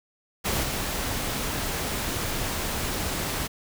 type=noise with level steps; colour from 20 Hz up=pink; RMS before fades=-26 / -29 dBFS; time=0.44-3.48 s; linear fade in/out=20 ms; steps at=0.63 s; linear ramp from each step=5 ms; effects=none